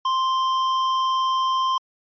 sine tone with tanh clipping, 1046.5 Hz, C6, in tune, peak -21 dBFS, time 0.05-1.78 s, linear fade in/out 5 ms, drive 15 dB, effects resampled to 11025 Hz

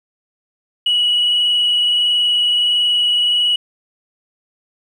sine tone with frequency modulation, 2927 Hz, F#7, 19 cents flat, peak -11 dBFS, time 0.86-3.56 s, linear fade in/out 5 ms, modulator 21.5 Hz, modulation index 1.4, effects tanh soft clip ceiling -9 dBFS + 8-bit

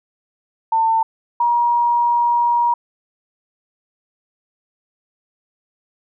sine tone pair in turn, 898 / 951.4 Hz, A5 / A#5, +35 / +35 cents, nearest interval minor second, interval 100 cents, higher second, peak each -13 dBFS, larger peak neither, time 0.72-1.03 / 1.4-2.74 s, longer second, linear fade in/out 5 ms, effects none

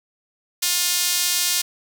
sawtooth tone with high-pass filter, 354.7 Hz, F4, 27 cents sharp, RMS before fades -21 dBFS, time 0.62-1.62 s, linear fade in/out 10 ms, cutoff 4400 Hz, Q 0.8, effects none

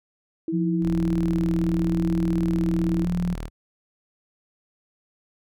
sine tone with tremolo, 325.8 Hz, E4, 20 cents flat, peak -23 dBFS, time 0.48-3.05 s, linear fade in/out 2 ms, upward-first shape sine, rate 16 Hz, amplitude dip 30%
sine tone with pitch glide, 174.61 to 176.13 Hz, F3 to F3, 0 to +15 cents, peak -22 dBFS, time 0.52-3.35 s, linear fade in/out 20 ms, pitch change +15 cents, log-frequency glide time 1.69-2.24 s
sawtooth tone, 39.13 Hz, D#1, 11 cents sharp, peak -26 dBFS, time 0.81-3.5 s, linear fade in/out 50 ms
effects none

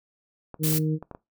clicks, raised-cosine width 1 ms, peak -25 dBFS, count 5, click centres 0.543 / 0.727 / 1.026 / 1.113 / 1.149 s
harmonic tone, 155.56 Hz, D#3, in tune, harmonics 1 / 2 / 3, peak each -23 / -29 / -33 dBFS, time 0.59-0.99 s, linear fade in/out 50 ms
blue noise, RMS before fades -27 dBFS, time 0.63-0.79 s, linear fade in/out 10 ms
effects noise-tail reverb RT60 0.2 s tail -20 dB re dry

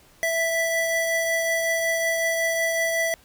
square tone pair together, 660.3 / 1975.5 Hz, E5 / B6, +3 / 0 cents, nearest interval octave + perfect fifth, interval 1897 cents, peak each -25 dBFS, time 0.23-3.14 s, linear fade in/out 0 ms, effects pink hiss -55 dBFS RMS until 3.24 s

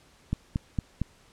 click train, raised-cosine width 5 ms, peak -14 dBFS, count 4, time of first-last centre 0.33-1.016 s, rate 4.37 Hz, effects pink hiss -59 dBFS RMS until 1.32 s + low-pass 9000 Hz 12 dB/octave

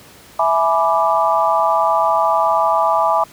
sine chord, E dominant seventh, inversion none, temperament equal with one note detuned, 659.3 / 840.7 / 987.8 / 1174.7 Hz, E5 / G#5 / B5 / D6, 0 / +21 / 0 / 0 cents, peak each -18 dBFS, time 0.39-3.24 s, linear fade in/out 5 ms, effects pink hiss -43 dBFS RMS until 3.32 s + high-pass 80 Hz 12 dB/octave

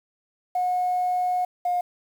sine tone pair in turn, 725 / 713.4 Hz, F#5 / F5, -35 / +37 cents, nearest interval unison, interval 28 cents, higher first, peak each -20 dBFS, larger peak neither, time 0.55-1.45 / 1.65-1.81 s, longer first, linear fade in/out 5 ms, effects tanh soft clip ceiling -16 dBFS + 8-bit

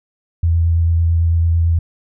sine tone with vibrato, 83.5 Hz, E2, 23 cents sharp, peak -11 dBFS, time 0.43-1.79 s, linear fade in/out 5 ms, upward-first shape sine, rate 9 Hz, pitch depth 16 cents each way, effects none

